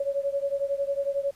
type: beating tone pair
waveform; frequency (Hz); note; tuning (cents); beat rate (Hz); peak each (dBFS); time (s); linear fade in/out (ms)
sine; 554.4 / 565.4; C#5 / C#5; 0 / +34; 11; -27 / -29; 0-1.31; 5
effects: pink hiss -58 dBFS RMS until 1.35 s + resampled to 32000 Hz